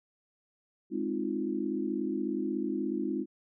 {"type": "chord", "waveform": "sine", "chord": "F minor seventh", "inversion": "first", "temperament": "equal with one note detuned", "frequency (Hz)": [207.7, 261.6, 312.6, 349.2], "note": ["Ab3", "C4", "Eb4", "F4"], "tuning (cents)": [0, 0, 8, 0], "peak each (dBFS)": [-36, -35, -34, -35], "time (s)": [0.9, 3.26], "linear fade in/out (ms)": 50, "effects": []}